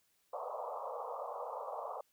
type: band-pass noise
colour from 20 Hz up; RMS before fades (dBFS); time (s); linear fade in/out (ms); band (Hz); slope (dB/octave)
pink; -42; 0.33-2.01; 5; 470 to 1200; 96
effects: white hiss -75 dBFS RMS until 2.12 s